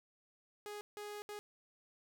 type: tone bursts at uneven times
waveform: sawtooth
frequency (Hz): 415.3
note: G#4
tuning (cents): 0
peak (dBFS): -40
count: 3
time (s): 0.66-0.81 / 0.97-1.22 / 1.29-1.39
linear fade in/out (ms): 0
effects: 13-bit